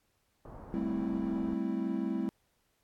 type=low-pass noise; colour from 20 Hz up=pink; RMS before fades=-47 dBFS; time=0.45-1.54 s; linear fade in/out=2 ms; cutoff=1100 Hz; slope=24 dB/octave
type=chord; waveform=triangle; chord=A minor seventh; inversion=third; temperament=equal; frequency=196 / 220 / 261.6 / 329.6 Hz; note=G3 / A3 / C4 / E4; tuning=0 / 0 / 0 / 0 cents; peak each=-34 dBFS; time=0.74-2.29 s; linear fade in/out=0 ms
effects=pink hiss -75 dBFS RMS until 2.83 s + AAC 64 kbps